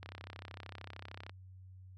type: click train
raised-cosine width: 0.3 ms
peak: -30 dBFS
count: 43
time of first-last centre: 0.03-1.295 s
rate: 33.2 Hz
effects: added 93 Hz sine -51 dBFS peak until 1.97 s